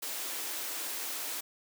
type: high-pass noise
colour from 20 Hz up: white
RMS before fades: -37 dBFS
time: 0.02-1.41 s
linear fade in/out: 10 ms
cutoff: 260 Hz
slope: 48 dB/octave
effects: none